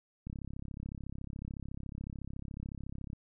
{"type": "click train", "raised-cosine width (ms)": 5, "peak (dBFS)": -29, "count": 98, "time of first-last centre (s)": [0.27, 3.131], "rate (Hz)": 33.9, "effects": []}